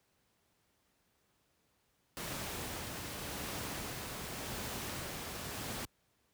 pink noise with tremolo, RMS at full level -40 dBFS, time 2.17-5.85 s, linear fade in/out 0 ms, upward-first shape sine, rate 0.88 Hz, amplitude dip 25%, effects pink hiss -75 dBFS RMS until 6.33 s + high-pass 60 Hz 12 dB/octave

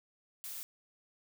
blue noise, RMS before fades -43 dBFS, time 0.44-0.63 s, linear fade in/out 0 ms, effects none

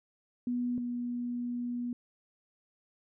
sine tone pair in turn, 244.6 / 242.5 Hz, B3 / B3, -16 / -31 cents, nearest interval unison, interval 15 cents, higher first, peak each -29 / -32 dBFS, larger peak first, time 0.47-0.78 / 0.78-1.93 s, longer second, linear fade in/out 2 ms, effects none

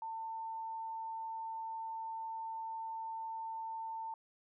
sine tone, 897 Hz, A5, 33 cents sharp, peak -39 dBFS, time 0.02-4.14 s, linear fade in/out 2 ms, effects none

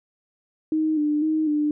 sine tone with vibrato, 305.6 Hz, D#4, 31 cents flat, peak -19 dBFS, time 0.72-1.71 s, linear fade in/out 2 ms, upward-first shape square, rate 2 Hz, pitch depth 41 cents each way, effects none

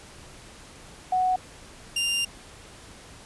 sine / sawtooth tone pair in turn, 740 / 2794 Hz, F#5 / F7, 0 / 0 cents, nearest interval octave + major seventh, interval 2300 cents, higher second, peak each -20 dBFS, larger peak neither, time 1.12-1.36 / 1.96-2.25 s, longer second, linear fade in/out 5 ms, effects pink hiss -47 dBFS RMS until 3.25 s + resampled to 24000 Hz

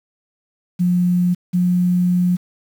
sine tone pair in turn, 178.1 / 178.94 Hz, F3 / F3, +34 / +42 cents, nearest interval unison, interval 8 cents, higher second, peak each -13 dBFS, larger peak neither, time 0.79-1.35 / 1.53-2.37 s, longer second, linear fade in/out 20 ms, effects 7-bit

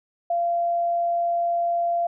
sine tone, 688 Hz, F5, 26 cents flat, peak -20 dBFS, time 0.3-2.07 s, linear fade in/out 5 ms, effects none

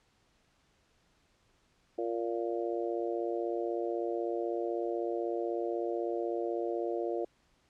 harmonic tone, 116.1 Hz, A#2, 7 cents flat, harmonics 3 / 4 / 5 / 6, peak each -34 / -36 / -38 / -40 dBFS, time 1.98-7.25 s, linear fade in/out 5 ms, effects pink hiss -70 dBFS RMS until 7.69 s + low-pass 7000 Hz 12 dB/octave

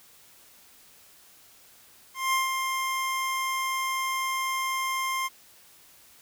25% pulse tone with ADSR envelope, 1056 Hz, C6, 16 cents sharp, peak -18 dBFS, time 2.14-5.29 s, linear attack 190 ms, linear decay 150 ms, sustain -5 dB, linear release 29 ms, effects white hiss -55 dBFS RMS until 6.21 s

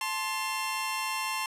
sawtooth tone cluster, 872 / 1051 / 2720 Hz, A5 / C6 / F7, -16 / +7 / -46 cents, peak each -32 / -29 / -32 dBFS, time 0.01-1.46 s, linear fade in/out 2 ms, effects resampled to 32000 Hz

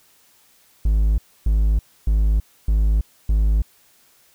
triangle tone bursts, 52.7 Hz, G#1, 26 cents sharp, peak -12 dBFS, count 5, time 0.85-3.62 s, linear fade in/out 5 ms, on 330 ms, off 280 ms, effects white hiss -56 dBFS RMS until 4.34 s

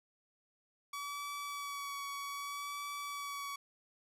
sawtooth tone with vibrato, 1138 Hz, C#6, 45 cents sharp, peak -36 dBFS, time 0.93-3.56 s, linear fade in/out 5 ms, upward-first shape sine, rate 0.64 Hz, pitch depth 18 cents each way, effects resampled to 32000 Hz

